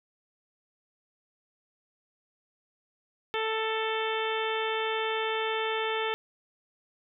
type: harmonic tone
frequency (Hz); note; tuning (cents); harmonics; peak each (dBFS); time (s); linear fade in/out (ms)
441.8; A4; +7; 1 / 2 / 3 / 4 / 5 / 6 / 7 / 8; -31 / -34 / -36 / -37 / -38 / -39 / -39 / -40; 3.34-6.14; 0
effects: none